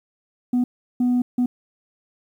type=tone bursts at uneven times; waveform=sine; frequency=246.9 Hz; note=B3; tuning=in tune; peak=-14 dBFS; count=3; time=0.53-0.64 / 1-1.22 / 1.38-1.46 s; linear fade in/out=5 ms; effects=tanh soft clip ceiling -15 dBFS + 9-bit